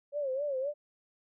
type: tone with vibrato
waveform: sine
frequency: 552 Hz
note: C#5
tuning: 7 cents flat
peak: -30 dBFS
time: 0.12-0.74 s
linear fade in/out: 50 ms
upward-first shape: sine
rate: 3.8 Hz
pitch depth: 120 cents each way
effects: none